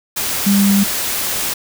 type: tone in noise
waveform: sine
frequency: 199.5 Hz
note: G3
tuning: 31 cents sharp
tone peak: -10 dBFS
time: 0.46-0.84 s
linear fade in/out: 10 ms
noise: white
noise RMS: -20 dBFS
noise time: 0.16-1.54 s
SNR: +7 dB
effects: none